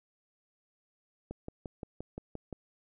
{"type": "click train", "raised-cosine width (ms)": 2, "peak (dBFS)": -26, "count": 8, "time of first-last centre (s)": [1.31, 2.527], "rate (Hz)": 5.75, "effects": []}